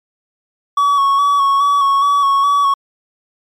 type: tone with vibrato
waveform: triangle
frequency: 1122 Hz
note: C#6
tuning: 21 cents sharp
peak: -8 dBFS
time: 0.77-2.74 s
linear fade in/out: 5 ms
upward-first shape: square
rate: 2.4 Hz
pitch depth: 25 cents each way
effects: MP3 96 kbps